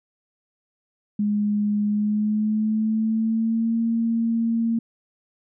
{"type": "tone with pitch glide", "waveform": "sine", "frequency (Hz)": [207.7, 229.1], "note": ["G#3", "A#3"], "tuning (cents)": [0, -30], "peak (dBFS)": -19, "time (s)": [1.19, 4.79], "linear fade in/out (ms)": 5, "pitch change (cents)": 170, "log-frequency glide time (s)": [1.86, 3.79], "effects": []}